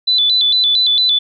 sine tone with vibrato, 3729 Hz, A#7, in tune, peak -10 dBFS, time 0.07-1.19 s, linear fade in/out 10 ms, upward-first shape square, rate 4.4 Hz, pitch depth 120 cents each way, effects none

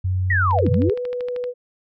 sine tone, 92.5 Hz, F#2, in tune, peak -18 dBFS, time 0.04-0.9 s, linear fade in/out 10 ms
sine linear two-way sweep, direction down then up, 1975.5 to 97.5 to 448.8 Hz, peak -17 dBFS, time 0.3-0.94 s, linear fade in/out 5 ms, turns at 0.7 s
click train, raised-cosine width 0.3 ms, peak -21 dBFS, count 13, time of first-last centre 0.51-1.44 s, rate 12.9 Hz
sine tone with vibrato, 493.3 Hz, B4, 2 cents flat, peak -23 dBFS, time 0.52-1.54 s, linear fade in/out 50 ms, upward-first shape triangle, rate 12 Hz, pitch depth 8 cents each way
effects none

